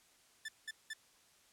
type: tone bursts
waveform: sawtooth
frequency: 1760 Hz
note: A6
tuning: in tune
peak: -37 dBFS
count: 3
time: 0.45-0.935 s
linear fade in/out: 5 ms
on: 35 ms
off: 190 ms
effects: white hiss -67 dBFS RMS until 1.52 s + low-pass 10000 Hz 12 dB/octave